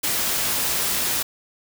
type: noise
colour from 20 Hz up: white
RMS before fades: -23 dBFS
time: 0.03-1.23 s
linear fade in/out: 10 ms
effects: none